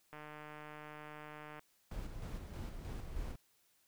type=click train; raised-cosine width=0.5 ms; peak=-35 dBFS; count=222; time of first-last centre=0.13-1.594 s; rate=151 Hz
type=noise with tremolo; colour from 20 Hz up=brown; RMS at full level=-42 dBFS; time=1.91-3.36 s; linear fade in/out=5 ms; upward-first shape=square; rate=3.2 Hz; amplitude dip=40%
effects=white hiss -73 dBFS RMS until 3.87 s